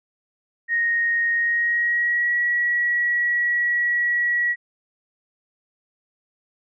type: tone with pitch glide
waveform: sine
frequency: 1865 to 1924.1 Hz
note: A#6 to B6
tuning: 0 to -46 cents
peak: -18 dBFS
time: 0.68-4.56 s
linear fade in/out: 50 ms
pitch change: +54 cents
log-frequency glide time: 1.35-2.35 s
effects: none